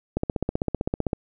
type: click train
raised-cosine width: 2 ms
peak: -10 dBFS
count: 16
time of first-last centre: 0.17-1.132 s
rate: 15.6 Hz
effects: none